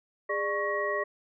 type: tone cluster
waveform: sine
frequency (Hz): 410.9 / 595 / 1108 / 1899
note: G#4 / D5 / C#6 / A#6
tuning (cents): -18 / +22 / -1 / +32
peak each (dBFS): -33 / -32 / -33 / -32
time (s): 0.29-1.04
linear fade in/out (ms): 10
effects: none